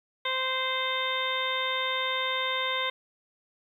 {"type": "harmonic tone", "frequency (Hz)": 520, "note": "C5", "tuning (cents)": -11, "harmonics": [1, 2, 3, 4, 5, 6, 7], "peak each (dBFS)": [-35, -32, -37, -32, -43, -38, -32], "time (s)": [0.25, 2.9], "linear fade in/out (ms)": 5, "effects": ["10-bit"]}